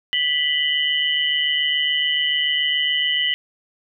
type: tone cluster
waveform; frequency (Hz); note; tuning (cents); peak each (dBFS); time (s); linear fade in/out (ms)
sine; 1975 / 2916 / 3063; B6 / F#7 / G7; 0 / -26 / -41; -22; 0.13-3.34; 0
effects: none